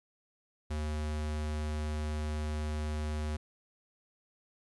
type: tone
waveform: square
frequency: 76 Hz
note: D#2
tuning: 40 cents flat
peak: -33 dBFS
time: 0.7-3.37 s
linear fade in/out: 10 ms
effects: resampled to 24000 Hz + 12-bit